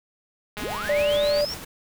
pink noise with tremolo, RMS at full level -35 dBFS, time 0.57-1.65 s, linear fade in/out 10 ms, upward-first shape sine, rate 7.5 Hz, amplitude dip 40%
click train, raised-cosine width 0.3 ms, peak -19 dBFS, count 176, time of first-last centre 0.57-1.407 s, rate 209 Hz
sine linear sweep, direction up, 204.1 to 5600 Hz, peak -29 dBFS, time 0.62-1.54 s, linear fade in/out 2 ms
sine tone, 587.3 Hz, D5, in tune, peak -19 dBFS, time 0.89-1.45 s, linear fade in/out 5 ms
effects none

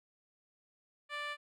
10% pulse tone with band-pass filter, 587.3 Hz, D5, in tune, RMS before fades -40 dBFS, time 1.09-1.37 s, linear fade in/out 50 ms, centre 1600 Hz, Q 0.92, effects none

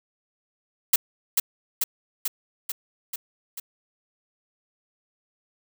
blue noise with echo, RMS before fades -17 dBFS, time 0.93-0.96 s, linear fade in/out 5 ms, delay 440 ms, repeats 6, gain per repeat -3 dB, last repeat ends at 3.6 s, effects none

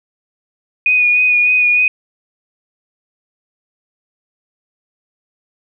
sine tone with vibrato, 2471 Hz, D#7, 13 cents flat, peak -9 dBFS, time 0.86-1.88 s, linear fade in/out 2 ms, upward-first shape sine, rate 3.3 Hz, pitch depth 22 cents each way, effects none

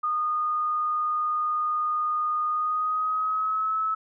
sine tone with pitch glide, 1228 to 1298 Hz, D#6 to E6, -23 to -27 cents, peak -23 dBFS, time 0.03-3.95 s, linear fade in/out 10 ms, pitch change +96 cents, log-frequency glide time 2.48-3.77 s, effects none

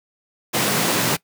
pink high-pass noise, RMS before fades -20 dBFS, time 0.53-1.17 s, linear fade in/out 20 ms, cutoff 120 Hz, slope 48 dB/octave, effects noise-tail reverb RT60 0.1 s tail -21 dB re dry

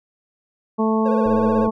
harmonic tone, 220 Hz, A3, in tune, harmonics 1 / 2 / 3 / 4 / 5, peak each -18 / -22 / -28 / -26 / -27 dBFS, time 0.78-1.71 s, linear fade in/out 20 ms
triangle tone with vibrato, 512 Hz, C5, 38 cents flat, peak -20 dBFS, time 1.05-1.67 s, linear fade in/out 10 ms, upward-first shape sine, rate 16 Hz, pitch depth 110 cents each way
click train, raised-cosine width 2 ms, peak -17 dBFS, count 45, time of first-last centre 1.26-1.675 s, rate 106 Hz
effects none

